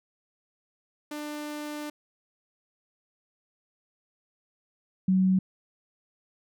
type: tone pair in turn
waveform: sawtooth / sine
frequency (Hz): 297.9 / 187.67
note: D4 / F#3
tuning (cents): +25 / +25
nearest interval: minor sixth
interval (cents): 800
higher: first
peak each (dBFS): -30 / -19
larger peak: second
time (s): 1.11-1.9 / 5.08-5.39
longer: first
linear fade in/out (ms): 5
effects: none